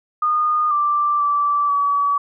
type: tone with pitch steps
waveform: sine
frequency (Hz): 1224 / 1176 / 1162 / 1141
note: D#6 / D6 / D6 / C#6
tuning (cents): -29 / +2 / -19 / +50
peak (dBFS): -15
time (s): 0.22-2.18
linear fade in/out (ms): 5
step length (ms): 490
effects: none